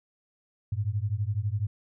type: beating tone pair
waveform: sine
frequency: 98 / 110 Hz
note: G2 / A2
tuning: 0 / 0 cents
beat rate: 12 Hz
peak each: -29 dBFS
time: 0.72-1.67 s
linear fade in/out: 5 ms
effects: none